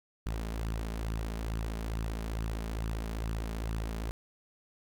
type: tone with flanger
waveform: sawtooth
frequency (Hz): 55.2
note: A1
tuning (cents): +6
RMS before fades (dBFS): -35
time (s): 0.26-4.11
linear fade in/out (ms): 0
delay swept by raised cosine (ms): 0.65 to 4.95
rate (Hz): 2.3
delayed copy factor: +0.5
effects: none